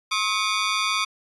15% pulse ring-modulated tone, 1174.7 Hz, D6, in tune, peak -12 dBFS, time 0.11-1.05 s, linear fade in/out 10 ms, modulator 101 Hz, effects resampled to 22050 Hz

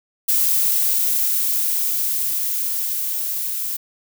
violet noise with level ramp, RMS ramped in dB -17 to -25 dBFS, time 0.28-3.77 s, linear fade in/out 10 ms, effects none

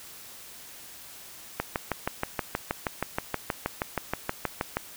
click train, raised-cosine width 0.5 ms, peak -11 dBFS, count 21, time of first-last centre 1.6-4.77 s, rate 6.31 Hz, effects white hiss -46 dBFS RMS until 4.96 s

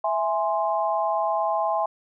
sine chord, E augmented, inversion none, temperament equal, 659.3 / 830.6 / 1046.5 Hz, E5 / G#5 / B#5, 0 / 0 / 0 cents, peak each -25 / -25 / -27 dBFS, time 0.04-1.86 s, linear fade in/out 5 ms, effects none

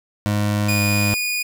25% pulse tone with pitch glide, 103.83 to 102.93 Hz, G#2 to G#2, 0 to -15 cents, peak -14 dBFS, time 0.26-1.14 s, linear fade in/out 0 ms, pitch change -15 cents, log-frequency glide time 0.76-0.81 s
sawtooth tone, 2457 Hz, D#7, 22 cents flat, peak -17 dBFS, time 0.68-1.43 s, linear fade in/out 10 ms
effects none

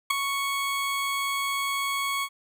20% pulse tone with ADSR envelope, 1108.7 Hz, C#6, in tune, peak -12 dBFS, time 0.1-2.29 s, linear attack 9 ms, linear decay 4 ms, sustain -9 dB, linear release 61 ms, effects none

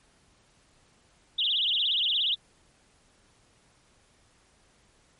sine tone with vibrato, 3294 Hz, G#7, 15 cents flat, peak -23 dBFS, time 1.38-2.35 s, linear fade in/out 10 ms, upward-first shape triangle, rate 17 Hz, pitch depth 290 cents each way, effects pink hiss -63 dBFS RMS until 5.19 s + MP3 48 kbps

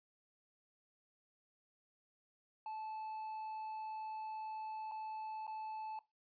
triangle tone with dropouts, 871 Hz, A5, 18 cents flat, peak -40 dBFS, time 2.66-5.99 s, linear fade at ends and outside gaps 2 ms, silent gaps 4.914-4.918 / 5.468-5.477 s, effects noise-tail reverb RT60 0.2 s tail -17 dB re dry + resampled to 11025 Hz

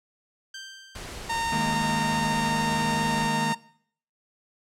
15% pulse tone with exponential decay, 1568 Hz, G6, in tune, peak -29 dBFS, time 0.54-1.69 s, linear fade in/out 5 ms, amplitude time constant 250 ms
pink noise, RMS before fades -38 dBFS, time 0.95-3.27 s, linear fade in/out 2 ms
sawtooth tone, 919 Hz, A#5, 25 cents flat, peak -22 dBFS, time 1.29-3.55 s, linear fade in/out 10 ms
45% pulse chord, D# suspended fourth, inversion none, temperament equal with one note detuned, 155.56 / 209 / 233.1 Hz, D#3 / G#3 / A#3, 0 / +11 / 0 cents, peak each -31 dBFS, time 1.52-3.53 s, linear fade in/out 5 ms
effects noise-tail reverb RT60 0.6 s tail -20 dB re dry + low-pass 9000 Hz 12 dB/octave

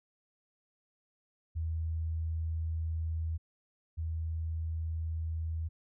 sine tone pair in turn, 80.9 / 80.9 Hz, E2 / E2, -32 / -32 cents, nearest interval unison, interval 0 cents, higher neither, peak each -31 / -32 dBFS, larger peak first, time 1.55-3.38 / 3.97-5.69 s, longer first, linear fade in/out 20 ms, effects none

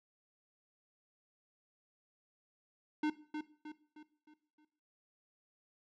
square tone with echo, 303.5 Hz, D#4, 43 cents flat, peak -31 dBFS, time 3.03-3.1 s, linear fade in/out 5 ms, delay 310 ms, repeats 5, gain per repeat -7 dB, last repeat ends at 4.65 s, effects noise-tail reverb RT60 0.5 s tail -17 dB re dry + low-pass 3000 Hz 12 dB/octave

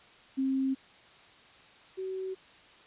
sine tone pair in turn, 266.6 / 377.9 Hz, C4 / F#4, +33 / +37 cents, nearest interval tritone, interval 604 cents, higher second, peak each -26 / -33 dBFS, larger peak first, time 0.37-0.75 / 1.97-2.35 s, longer neither, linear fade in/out 20 ms, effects white hiss -56 dBFS RMS until 2.86 s + resampled to 8000 Hz

